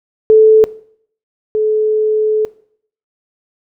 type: tone pair in turn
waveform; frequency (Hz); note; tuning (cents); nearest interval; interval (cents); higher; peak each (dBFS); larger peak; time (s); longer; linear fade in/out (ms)
sine; 436.5 / 430.7; A4 / A4; -14 / -37; unison; 23; first; -3 / -11; first; 0.3-0.64 / 1.55-2.45; second; 0
effects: noise-tail reverb RT60 0.6 s tail -20 dB re dry